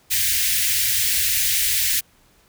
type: band-stop noise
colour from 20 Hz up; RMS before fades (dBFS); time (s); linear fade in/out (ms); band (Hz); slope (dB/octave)
white; -20; 0.1-2.01; 20; 120 to 1700; 48
effects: pink hiss -57 dBFS RMS until 2.48 s